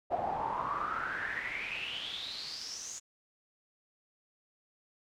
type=noise with band-pass filter sweep; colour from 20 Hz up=brown; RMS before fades=-37 dBFS; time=0.1-3 s; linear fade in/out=20 ms; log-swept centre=680 to 6900 Hz; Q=9.3; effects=none